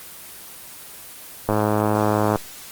click train, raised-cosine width 1 ms, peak -5 dBFS, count 93, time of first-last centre 1.49-2.358 s, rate 106 Hz, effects white hiss -39 dBFS RMS until 2.71 s + Opus 24 kbps

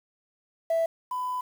sine tone pair in turn, 659.3 / 1001 Hz, E5 / B5, 0 / +23 cents, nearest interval perfect fifth, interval 723 cents, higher second, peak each -20 / -27 dBFS, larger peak first, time 0.7-0.86 / 1.11-1.41 s, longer second, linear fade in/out 5 ms, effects tanh soft clip ceiling -20 dBFS + 8-bit

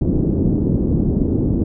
white low-pass noise, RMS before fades -17 dBFS, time 0.01-1.64 s, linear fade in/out 5 ms, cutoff 320 Hz, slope 24 dB/octave, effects none

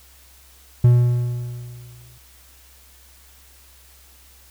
triangle tone with exponential decay, 121.6 Hz, B2, 26 cents flat, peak -6 dBFS, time 0.84-2.18 s, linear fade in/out 5 ms, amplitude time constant 290 ms, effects added 65 Hz sine -51 dBFS peak until 4.5 s + white hiss -51 dBFS RMS until 4.5 s

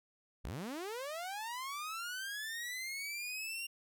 sawtooth linear sweep, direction up, 34.56 to 2794 Hz, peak -36 dBFS, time 0.44-3.67 s, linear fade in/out 10 ms, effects none

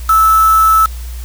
sine tone with quantisation, 1310 Hz, E6, 11 cents flat, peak -6 dBFS, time 0.09-0.86 s, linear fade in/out 5 ms, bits 3, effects added 60 Hz sine -22 dBFS peak until 1.24 s + white hiss -37 dBFS RMS until 1.24 s

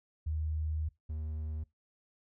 sine / triangle tone pair in turn, 77.8 / 77.46 Hz, D#2 / D#2, 0 / -7 cents, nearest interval unison, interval 7 cents, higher first, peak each -31 / -33 dBFS, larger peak first, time 0.26-0.89 / 1.09-1.64 s, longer first, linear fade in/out 10 ms, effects noise-tail reverb RT60 0.2 s tail -22 dB re dry

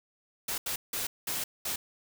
white noise bursts at uneven times, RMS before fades -33 dBFS, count 5, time 0.48-0.58 / 0.66-0.76 / 0.93-1.07 / 1.27-1.44 / 1.65-1.76 s, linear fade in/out 5 ms, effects none

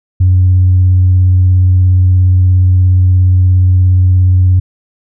sine tone with vibrato, 91.7 Hz, F#2, 15 cents flat, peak -3 dBFS, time 0.2-4.6 s, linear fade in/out 10 ms, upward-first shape sine, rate 17 Hz, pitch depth 18 cents each way, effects tanh soft clip ceiling -1 dBFS

